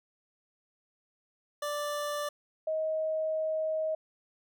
25% pulse / sine tone pair in turn, 587.3 / 630.5 Hz, D5 / D#5, 0 / +23 cents, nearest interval minor second, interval 123 cents, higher second, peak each -28 dBFS, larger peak neither, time 1.62-2.29 / 2.67-3.95 s, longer second, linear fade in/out 5 ms, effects none

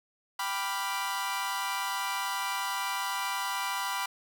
sawtooth chord, G dominant seventh, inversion none, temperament equal, 784 / 987.8 / 1174.7 / 1396.9 Hz, G5 / B5 / D6 / F6, 0 / 0 / 0 / 0 cents, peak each -34 / -29 / -34 / -35 dBFS, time 0.39-4.06 s, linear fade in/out 5 ms, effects none

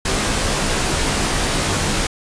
pink noise with comb filter, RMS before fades -19 dBFS, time 0.05-2.07 s, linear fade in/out 5 ms, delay 17 ms, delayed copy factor -0.6, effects resampled to 22050 Hz

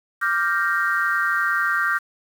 sine chord, G minor seventh, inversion second, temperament equal, 1174.7 / 1396.9 / 1568 / 1864.7 Hz, D6 / F6 / G6 / Bb6, 0 / 0 / 0 / 0 cents, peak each -25 / -23 / -22 / -26 dBFS, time 0.21-1.99 s, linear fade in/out 20 ms, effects tanh soft clip ceiling -8 dBFS + 7-bit

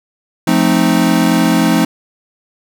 square chord, F dominant seventh, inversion none, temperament equal with one note detuned, 174.61 / 217.9 / 261.6 / 311.1 Hz, F3 / A3 / C4 / Eb4, 0 / -17 / 0 / 0 cents, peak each -16 dBFS, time 0.47-1.85 s, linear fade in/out 5 ms, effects none

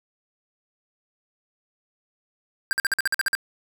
square tone bursts, 1587 Hz, G6, 21 cents sharp, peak -20 dBFS, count 10, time 2.71-3.351 s, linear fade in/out 0 ms, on 20 ms, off 49 ms, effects none

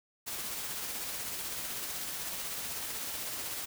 white noise with tremolo, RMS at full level -37 dBFS, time 0.26-3.66 s, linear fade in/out 20 ms, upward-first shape sine, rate 16 Hz, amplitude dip 25%, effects none

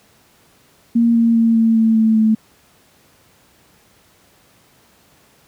sine tone with pitch steps, 233.1 / 230.7 / 228.3 / 225.9 / 223.6 / 221.3 / 219 Hz, A#3 / A#3 / A#3 / A3 / A3 / A3 / A3, 0 / -18 / -36 / +46 / +28 / +10 / -8 cents, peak -10 dBFS, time 0.95-2.35 s, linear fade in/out 10 ms, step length 200 ms, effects pink hiss -53 dBFS RMS until 5.47 s + high-pass 80 Hz 12 dB/octave

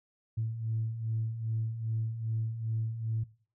sine beating tone pair, 110 / 112.5 Hz, A2 / A2, 0 / +39 cents, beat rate 2.5 Hz, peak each -37 / -31 dBFS, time 0.37-3.24 s, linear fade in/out 10 ms, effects noise-tail reverb RT60 0.4 s tail -19 dB re dry + tanh soft clip ceiling -23 dBFS

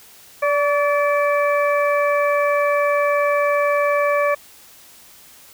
harmonic tone with a mistuned harmonic, 580 Hz, D5, 22 cents flat, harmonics 1 / 2 / 3 / 4, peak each -17 / -21 / -26 / -26 dBFS, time 0.42-4.35 s, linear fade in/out 10 ms, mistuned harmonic 2, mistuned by -28 cents, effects white hiss -46 dBFS RMS until 5.53 s

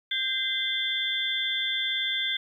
sine tone cluster, 1585 / 2065 / 3217 / 3499 Hz, G6 / C7 / G7 / A7, +19 / -23 / +44 / -10 cents, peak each -35 / -32 / -32 / -28 dBFS, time 0.11-2.37 s, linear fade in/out 5 ms, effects 10-bit

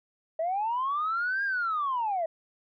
sine linear two-way sweep, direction up then down, 629 to 1632 to 629 Hz, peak -25 dBFS, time 0.39-2.26 s, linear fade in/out 5 ms, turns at 1.44 s, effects tanh soft clip ceiling -22 dBFS

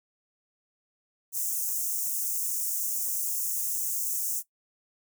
white high-pass noise, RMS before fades -30 dBFS, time 1.32-4.43 s, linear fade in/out 50 ms, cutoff 6100 Hz, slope 48 dB/octave, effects noise-tail reverb RT60 0.1 s tail -17 dB re dry

